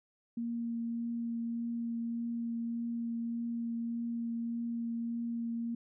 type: tone with vibrato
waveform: sine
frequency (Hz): 233.1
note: A#3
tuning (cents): 0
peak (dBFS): -33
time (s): 0.37-5.75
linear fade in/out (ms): 5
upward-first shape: triangle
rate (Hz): 1.7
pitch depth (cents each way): 11
effects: none